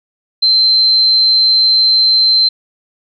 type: tone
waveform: sine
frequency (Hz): 4107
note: C8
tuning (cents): -33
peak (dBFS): -7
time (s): 0.42-2.49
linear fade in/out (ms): 10
effects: none